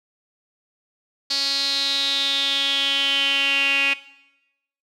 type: tone with band-pass filter sweep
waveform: sawtooth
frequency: 277.2 Hz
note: C#4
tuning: in tune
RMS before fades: -21 dBFS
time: 1.3-3.94 s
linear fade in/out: 10 ms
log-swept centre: 4500 to 2600 Hz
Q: 8.1
effects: noise-tail reverb RT60 0.9 s tail -17 dB re dry